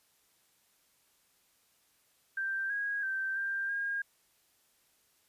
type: tone with pitch steps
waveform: sine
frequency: 1573 / 1643 / 1560 / 1587 / 1620 Hz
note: G6 / G#6 / G6 / G6 / G#6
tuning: +6 / -19 / -9 / +21 / -43 cents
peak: -31 dBFS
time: 2.37-4.02 s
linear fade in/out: 5 ms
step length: 330 ms
effects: white hiss -70 dBFS RMS until 5.28 s + resampled to 32000 Hz